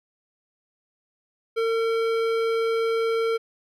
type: tone with hard clipping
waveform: sine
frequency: 454.2 Hz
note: A#4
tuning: 45 cents flat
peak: -23 dBFS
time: 1.56-3.38 s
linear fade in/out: 20 ms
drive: 14 dB
effects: none